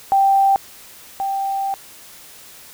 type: tone pair in turn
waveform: sine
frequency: 784 / 784 Hz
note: G5 / G5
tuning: 0 / 0 cents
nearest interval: unison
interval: 0 cents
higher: neither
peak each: -11 / -19 dBFS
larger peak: first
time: 0.12-0.56 / 1.2-1.74 s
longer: second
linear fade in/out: 0 ms
effects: white hiss -42 dBFS RMS until 2.73 s